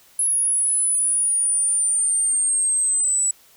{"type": "linear sweep", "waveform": "sine", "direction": "down", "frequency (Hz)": [10580, 7850], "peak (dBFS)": -17, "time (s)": [0.19, 3.31], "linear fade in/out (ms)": 2, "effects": ["white hiss -53 dBFS RMS until 3.56 s"]}